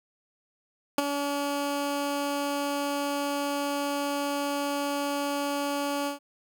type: tone with ADSR envelope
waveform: 15% pulse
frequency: 285 Hz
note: C#4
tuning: 48 cents sharp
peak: -12 dBFS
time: 0.98-6.19 s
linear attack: 4 ms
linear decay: 20 ms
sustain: -9 dB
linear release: 120 ms
effects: none